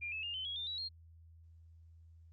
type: tone with pitch steps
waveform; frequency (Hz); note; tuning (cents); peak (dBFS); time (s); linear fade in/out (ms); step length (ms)
sine; 2400 / 2602 / 2821 / 3059 / 3317 / 3596 / 3899 / 4227; D7 / E7 / F7 / G7 / G#7 / A7 / B7 / C8; +37 / -23 / +17 / -43 / -3 / +37 / -23 / +17; -38; 0.01-0.89; 20; 110
effects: added 82 Hz sine -56 dBFS peak until 2.32 s + Opus 48 kbps